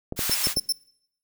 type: clicks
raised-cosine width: 2 ms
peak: -16 dBFS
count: 5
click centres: 0.124 / 0.192 / 0.296 / 0.471 / 0.571 s
type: high-pass noise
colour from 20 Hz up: white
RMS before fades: -27 dBFS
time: 0.16-0.55 s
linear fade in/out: 50 ms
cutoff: 950 Hz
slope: 12 dB/octave
type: tone bursts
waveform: sawtooth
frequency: 5330 Hz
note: E8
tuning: 18 cents sharp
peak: -18 dBFS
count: 4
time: 0.31-0.725 s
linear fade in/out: 5 ms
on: 37 ms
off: 89 ms
effects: noise-tail reverb RT60 0.7 s tail -23 dB re dry